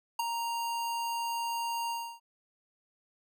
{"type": "tone with ADSR envelope", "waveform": "square", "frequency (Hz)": 932.3, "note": "A#5", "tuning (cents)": 0, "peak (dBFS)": -26, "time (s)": [0.19, 2.2], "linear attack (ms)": 6, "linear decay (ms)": 15, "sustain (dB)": -6, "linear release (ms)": 300, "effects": []}